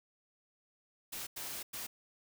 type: noise bursts at uneven times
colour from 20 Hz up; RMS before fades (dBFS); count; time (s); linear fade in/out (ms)
white; -42; 3; 1.12-1.27 / 1.36-1.63 / 1.73-1.87; 10
effects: none